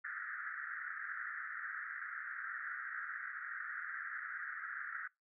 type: band-pass noise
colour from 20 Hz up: white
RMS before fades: -44 dBFS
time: 0.04-5.08 s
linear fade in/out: 10 ms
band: 1300 to 1900 Hz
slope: 96 dB/octave
effects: noise-tail reverb RT60 0.2 s tail -23 dB re dry